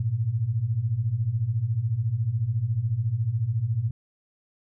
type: beating tone pair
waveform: sine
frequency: 103.83 / 117.83 Hz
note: G#2 / A#2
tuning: 0 / +19 cents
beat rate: 14 Hz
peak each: -28 / -24 dBFS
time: 0-3.91 s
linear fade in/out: 5 ms
effects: none